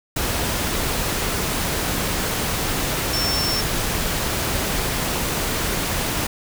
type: tone in noise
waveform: sine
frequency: 5410 Hz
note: E8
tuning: 44 cents sharp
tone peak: -22 dBFS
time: 3.13-3.61 s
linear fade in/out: 5 ms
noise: pink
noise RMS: -23 dBFS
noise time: 0.16-6.27 s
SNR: -2 dB
effects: none